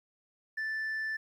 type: tone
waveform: sine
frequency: 1760 Hz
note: A6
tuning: in tune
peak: -29 dBFS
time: 0.57-1.17 s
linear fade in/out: 10 ms
effects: tanh soft clip ceiling -31 dBFS + 11-bit